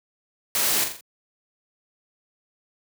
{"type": "noise with echo", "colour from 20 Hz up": "white", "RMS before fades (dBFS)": -23, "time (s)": [0.55, 0.84], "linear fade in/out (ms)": 0, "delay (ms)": 42, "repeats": 4, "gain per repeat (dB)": -6, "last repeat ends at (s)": 1.008, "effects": ["high-pass 150 Hz 12 dB/octave"]}